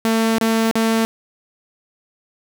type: tone with dropouts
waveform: sawtooth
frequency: 224.6 Hz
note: A3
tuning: 36 cents sharp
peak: -11 dBFS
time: 0.05-1.05 s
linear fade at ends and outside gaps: 0 ms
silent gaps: 0.384-0.412 / 0.712-0.755 s
effects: none